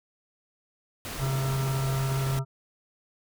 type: noise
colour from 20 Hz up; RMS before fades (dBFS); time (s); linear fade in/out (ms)
pink; -36; 1.05-2.39; 0
type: harmonic tone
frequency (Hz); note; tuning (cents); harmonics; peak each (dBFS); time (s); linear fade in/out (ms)
134.1; C3; +43; 1 / 3 / 5 / 7 / 9 / 10; -25 / -40 / -41 / -43 / -46 / -42; 1.18-2.45; 50
effects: none